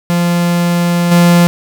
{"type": "tone with level steps", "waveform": "45% pulse", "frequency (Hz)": 173.3, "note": "F3", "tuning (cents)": -13, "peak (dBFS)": [-10, -5], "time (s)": [0.1, 1.47], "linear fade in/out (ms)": 0, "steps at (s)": 1.11, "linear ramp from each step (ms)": 10, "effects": []}